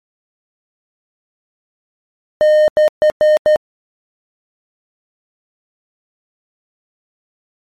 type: tone bursts at uneven times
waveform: triangle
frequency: 611 Hz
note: D#5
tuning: 32 cents flat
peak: -5 dBFS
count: 5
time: 2.41-2.68 / 2.77-2.88 / 3.02-3.1 / 3.21-3.37 / 3.46-3.56 s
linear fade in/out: 0 ms
effects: MP3 64 kbps